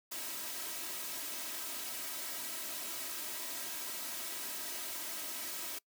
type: noise with comb filter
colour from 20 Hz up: white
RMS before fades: -41 dBFS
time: 0.11-5.79 s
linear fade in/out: 10 ms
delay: 3.1 ms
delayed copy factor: +0.65
effects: noise-tail reverb RT60 0.1 s tail -24 dB re dry + high-pass 150 Hz 12 dB/octave

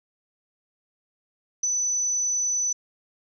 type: tone with ADSR envelope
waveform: sine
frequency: 5990 Hz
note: F#8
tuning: 20 cents sharp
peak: -20 dBFS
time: 1.63-2.73 s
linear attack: 6 ms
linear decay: 26 ms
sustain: -2 dB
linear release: 7 ms
effects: none

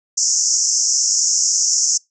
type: band-pass noise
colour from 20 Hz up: white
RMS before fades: -17 dBFS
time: 0.17-1.98 s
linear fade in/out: 10 ms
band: 5300 to 7200 Hz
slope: 96 dB/octave
effects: noise-tail reverb RT60 0.2 s tail -26 dB re dry

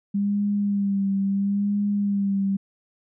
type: tone with vibrato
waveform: sine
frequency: 200 Hz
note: G3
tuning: 35 cents sharp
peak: -20 dBFS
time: 0.14-2.57 s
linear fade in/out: 10 ms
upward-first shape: sine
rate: 0.74 Hz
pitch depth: 37 cents each way
effects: none

